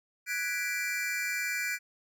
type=chord; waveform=square; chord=G# half-diminished seventh; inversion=third; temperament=equal; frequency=1480 / 1661.2 / 1975.5 / 2349 Hz; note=F#6 / G#6 / B6 / D7; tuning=0 / 0 / 0 / 0 cents; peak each=-38 / -39 / -38 / -34 dBFS; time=0.26-1.79 s; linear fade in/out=50 ms; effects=none